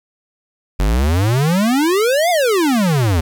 square exponential two-way sweep, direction up then down, 44.8 to 732 to 77.1 Hz, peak -13 dBFS, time 0.79-3.21 s, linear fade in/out 10 ms, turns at 2.3 s, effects 8-bit

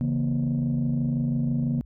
sine tone cluster, 139.2 / 165.1 / 237.5 Hz, C#3 / E3 / A#3, +8 / +3 / +33 cents, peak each -24 / -29 / -24 dBFS, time 0.01-1.81 s, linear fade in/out 0 ms, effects tanh soft clip ceiling -18 dBFS + added 60 Hz sine -44 dBFS peak until 1.85 s

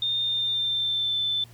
sine tone with pitch glide, 3635 to 3529 Hz, A#7 to A7, -44 to +4 cents, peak -23 dBFS, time 0.02-1.44 s, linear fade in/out 2 ms, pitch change -52 cents, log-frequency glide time 0.19-1.19 s, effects added 117 Hz sine -48 dBFS peak until 1.53 s + pink hiss -55 dBFS RMS until 1.53 s

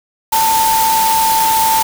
sine tone in noise, 892 Hz, A5, 23 cents sharp, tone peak -11 dBFS, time 0.32-1.83 s, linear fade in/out 10 ms, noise white, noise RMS -18 dBFS, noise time 0.32-1.83 s, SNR +4 dB, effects none

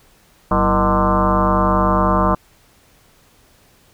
sine tone with frequency modulation, 614 Hz, D#5, 23 cents flat, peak -12 dBFS, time 0.51-2.35 s, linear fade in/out 5 ms, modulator 142 Hz, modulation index 4.4, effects pink hiss -53 dBFS RMS until 3.93 s

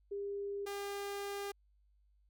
sine / sawtooth tone pair in turn, 401.8 / 401.8 Hz, G4 / G4, +43 / +43 cents, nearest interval unison, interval 0 cents, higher neither, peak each -37 / -35 dBFS, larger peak second, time 0.11-0.66 / 0.66-1.52 s, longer second, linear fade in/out 10 ms, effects added 50 Hz sine -67 dBFS peak until 2.29 s

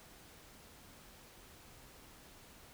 silence, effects pink hiss -58 dBFS RMS until 2.73 s

